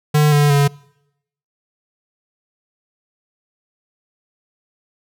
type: tone with pitch steps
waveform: square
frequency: 150 / 146.15 / 142.4 Hz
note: D3 / D3 / C#3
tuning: +37 / -8 / +47 cents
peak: -11 dBFS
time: 0.14-0.68 s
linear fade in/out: 10 ms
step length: 180 ms
effects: noise-tail reverb RT60 0.8 s tail -24 dB re dry